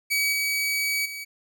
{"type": "tone with level steps", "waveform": "sawtooth", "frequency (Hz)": 2275, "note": "C#7", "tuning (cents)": 44, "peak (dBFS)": [-18, -20, -30], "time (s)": [0.1, 1.25], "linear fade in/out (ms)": 20, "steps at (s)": [0.32, 1.05], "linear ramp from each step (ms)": 10, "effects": []}